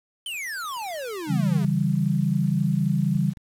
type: exponential sweep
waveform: square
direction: down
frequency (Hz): 3136 to 128.2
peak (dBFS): -30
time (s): 0.26-1.65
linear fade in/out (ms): 2
type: chord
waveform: sine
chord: C# diminished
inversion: none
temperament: equal with one note detuned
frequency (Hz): 141.01 / 164.81 / 196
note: C#3 / E3 / G3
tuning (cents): +30 / 0 / 0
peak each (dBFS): -24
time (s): 1.27-3.34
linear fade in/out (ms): 50
type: clicks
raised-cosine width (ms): 5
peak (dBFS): -32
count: 2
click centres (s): 3.152 / 3.372
effects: resampled to 32000 Hz + 8-bit